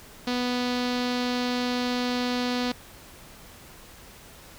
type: tone with low-pass filter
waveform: sawtooth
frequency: 246.9 Hz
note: B3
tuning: in tune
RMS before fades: -27 dBFS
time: 0.27-2.72 s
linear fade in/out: 5 ms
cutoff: 4400 Hz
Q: 2.8
effects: pink hiss -48 dBFS RMS until 4.58 s